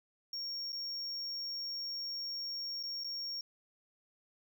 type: tone with dropouts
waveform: triangle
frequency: 5540 Hz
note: F8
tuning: 15 cents flat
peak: -36 dBFS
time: 0.33-3.41 s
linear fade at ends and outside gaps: 2 ms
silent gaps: 0.722-0.728 / 2.829-2.835 / 3.037-3.044 s
effects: none